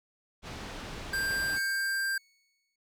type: low-pass noise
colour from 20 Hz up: pink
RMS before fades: -41 dBFS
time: 0.42-1.6 s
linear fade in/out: 50 ms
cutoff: 5000 Hz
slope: 12 dB/octave
type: tone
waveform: square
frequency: 1584 Hz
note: G6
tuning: 18 cents sharp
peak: -29 dBFS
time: 1.13-2.18 s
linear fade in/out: 5 ms
type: tone with exponential decay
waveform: 20% pulse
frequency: 2217 Hz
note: C#7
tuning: in tune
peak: -35 dBFS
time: 1.56-2.76 s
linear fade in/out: 5 ms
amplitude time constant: 260 ms
effects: none